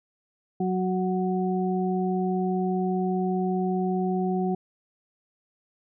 harmonic tone, 185 Hz, F#3, in tune, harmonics 1 / 2 / 4, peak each -25 / -28 / -31 dBFS, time 0.6-4.55 s, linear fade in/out 5 ms, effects none

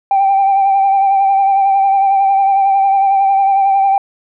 sine tone with vibrato, 784 Hz, G5, in tune, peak -7 dBFS, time 0.11-3.98 s, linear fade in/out 2 ms, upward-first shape triangle, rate 11 Hz, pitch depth 35 cents each way, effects tanh soft clip ceiling -5 dBFS

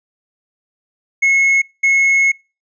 triangle tone bursts at uneven times, 2179 Hz, C#7, 30 cents flat, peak -8 dBFS, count 2, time 1.22-1.62 / 1.83-2.32 s, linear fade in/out 10 ms, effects noise-tail reverb RT60 0.3 s tail -26 dB re dry + resampled to 16000 Hz

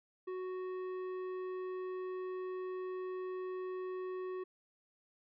sine tone with tanh clipping, 370 Hz, F#4, in tune, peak -40 dBFS, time 0.27-4.44 s, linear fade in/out 10 ms, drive 11 dB, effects none

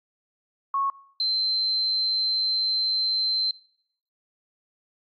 sine tone pair in turn, 1100 / 4102 Hz, C#6 / C8, -14 / -35 cents, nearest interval octave + major seventh, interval 2279 cents, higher second, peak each -22 dBFS, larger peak neither, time 0.74-0.9 / 1.2-3.51 s, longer second, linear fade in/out 2 ms, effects noise-tail reverb RT60 0.7 s tail -22 dB re dry + AAC 48 kbps

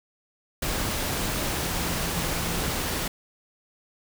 sine tone in noise, 170 Hz, F3, 46 cents flat, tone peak -35 dBFS, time 1.62-2.71 s, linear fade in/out 5 ms, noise pink, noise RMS -28 dBFS, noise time 0.62-3.08 s, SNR -10 dB, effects none

